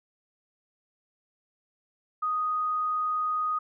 sine tone, 1244.5 Hz, D#6, in tune, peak -25 dBFS, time 2.22-3.59 s, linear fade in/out 10 ms, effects none

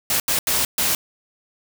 white noise bursts at uneven times, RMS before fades -20 dBFS, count 4, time 0.1-0.2 / 0.28-0.39 / 0.47-0.65 / 0.78-0.95 s, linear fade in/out 2 ms, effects none

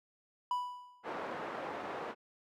triangle tone with exponential decay, 987.8 Hz, B5, in tune, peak -27 dBFS, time 0.51-1.11 s, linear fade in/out 2 ms, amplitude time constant 130 ms
pink band-pass noise, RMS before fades -41 dBFS, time 1.03-2.15 s, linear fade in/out 50 ms, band 430 to 1300 Hz, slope 12 dB/octave
effects none

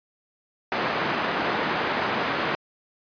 white band-pass noise, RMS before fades -26 dBFS, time 0.72-2.55 s, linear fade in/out 0 ms, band 160 to 1600 Hz, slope 12 dB/octave, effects resampled to 11025 Hz

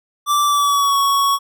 square tone with pitch glide, 1169 to 1114.3 Hz, D6 to C#6, -8 to +9 cents, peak -14 dBFS, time 0.26-1.39 s, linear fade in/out 50 ms, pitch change -83 cents, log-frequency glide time 0.45-0.97 s, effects none

